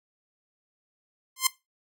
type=tone with exponential growth; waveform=5% pulse; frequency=1046.5 Hz; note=C6; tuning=in tune; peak=-5 dBFS; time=1.36-1.47 s; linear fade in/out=5 ms; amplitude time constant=23 ms; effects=noise-tail reverb RT60 0.2 s tail -17 dB re dry